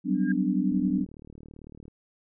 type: chord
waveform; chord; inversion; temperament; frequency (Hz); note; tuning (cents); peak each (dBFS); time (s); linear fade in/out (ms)
sine; G major seventh; third; equal with one note detuned; 185 / 196 / 252.7 / 293.7; F#3 / G3 / B3 / D4; 0 / 0 / +40 / 0; -28; 0.04-1.06; 50
type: tone with exponential growth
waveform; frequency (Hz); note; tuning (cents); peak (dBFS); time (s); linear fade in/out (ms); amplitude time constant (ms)
sine; 1616; G#6; -48; -29; 0.14-0.32; 5; 38
type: click train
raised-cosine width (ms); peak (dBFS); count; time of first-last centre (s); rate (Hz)
3; -33; 45; 0.72-1.881; 37.9
effects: none